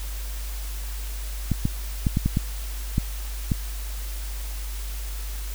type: clicks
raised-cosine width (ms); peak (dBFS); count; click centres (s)
5; -8; 8; 1.517 / 1.654 / 2.068 / 2.171 / 2.26 / 2.371 / 2.981 / 3.518
effects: added 50 Hz sine -29 dBFS peak until 5.54 s + white hiss -40 dBFS RMS until 5.54 s